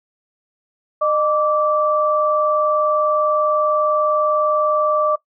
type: tone pair together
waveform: sine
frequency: 610 / 1165.2 Hz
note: D#5 / D6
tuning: -34 / -14 cents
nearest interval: major seventh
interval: 1120 cents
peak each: -17 dBFS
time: 1.01-5.16 s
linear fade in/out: 10 ms
effects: noise-tail reverb RT60 0.1 s tail -19 dB re dry